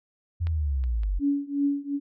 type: linear sweep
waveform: sine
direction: down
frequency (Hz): 87.31 to 43.55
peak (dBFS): -23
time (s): 0.4-1.2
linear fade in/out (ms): 20
type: clicks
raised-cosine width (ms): 0.3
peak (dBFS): -25 / -33 / -32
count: 3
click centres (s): 0.47 / 0.839 / 1.034
type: tone with tremolo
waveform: sine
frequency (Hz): 283.3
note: C#4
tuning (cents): +38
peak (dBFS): -19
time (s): 1.19-2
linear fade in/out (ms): 50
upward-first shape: triangle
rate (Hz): 2.7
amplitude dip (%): 95
effects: none